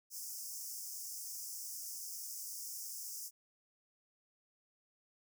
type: high-pass noise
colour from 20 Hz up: pink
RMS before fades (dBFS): -45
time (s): 0.1-3.31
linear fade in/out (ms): 50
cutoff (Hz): 5100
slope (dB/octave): 96
effects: none